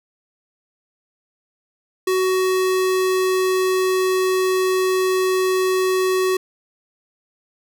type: tone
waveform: square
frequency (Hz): 373.5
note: F#4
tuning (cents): +16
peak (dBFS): -17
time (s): 2.07-6.37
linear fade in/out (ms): 5
effects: none